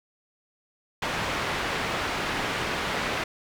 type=low-pass noise; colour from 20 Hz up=white; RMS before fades=-29 dBFS; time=1.02-3.24 s; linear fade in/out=5 ms; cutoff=2200 Hz; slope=12 dB/octave; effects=none